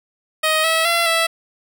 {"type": "tone with pitch steps", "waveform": "10% pulse", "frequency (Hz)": [627, 648, 680, 660], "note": ["D#5", "E5", "F5", "E5"], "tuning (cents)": [13, -30, -46, 2], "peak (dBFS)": -7, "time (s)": [0.43, 1.27], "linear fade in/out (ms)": 10, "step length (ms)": 210, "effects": []}